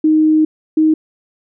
sine tone pair in turn, 311.2 / 313.2 Hz, D#4 / D#4, 0 / +11 cents, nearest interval unison, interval 11 cents, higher second, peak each -8 dBFS, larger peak neither, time 0.04-0.45 / 0.77-0.94 s, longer first, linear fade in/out 5 ms, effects none

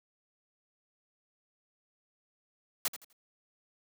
white noise with echo, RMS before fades -30 dBFS, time 2.85-2.88 s, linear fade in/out 2 ms, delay 83 ms, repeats 3, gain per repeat -12 dB, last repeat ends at 3.129 s, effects high-pass 200 Hz 12 dB/octave

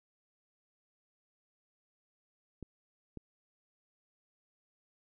clicks, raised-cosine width 3 ms, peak -30 dBFS, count 2, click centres 2.627 / 3.173 s, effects none

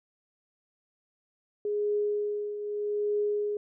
sine tone with tremolo, 415.3 Hz, G#4, in tune, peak -24 dBFS, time 1.65-3.57 s, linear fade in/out 2 ms, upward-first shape triangle, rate 0.81 Hz, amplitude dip 65%, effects none

